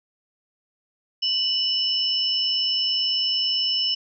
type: tone pair together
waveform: sine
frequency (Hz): 2960 / 5289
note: F#7 / E8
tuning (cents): 0 / +5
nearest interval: minor seventh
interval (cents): 1005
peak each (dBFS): -23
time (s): 1.22-3.95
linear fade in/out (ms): 10
effects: none